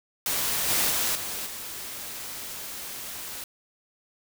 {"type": "noise with level steps", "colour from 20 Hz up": "white", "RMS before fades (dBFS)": [-27, -24, -26, -33, -37], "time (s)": [0.26, 3.44], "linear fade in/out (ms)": 2, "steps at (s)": [0.68, 0.9, 1.15, 1.46], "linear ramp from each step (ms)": 5, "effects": []}